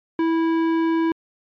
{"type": "tone with tanh clipping", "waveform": "sine", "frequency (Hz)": 327.8, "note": "E4", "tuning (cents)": -10, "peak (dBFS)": -19, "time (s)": [0.19, 1.12], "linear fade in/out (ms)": 2, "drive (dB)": 14, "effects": ["MP3 64 kbps"]}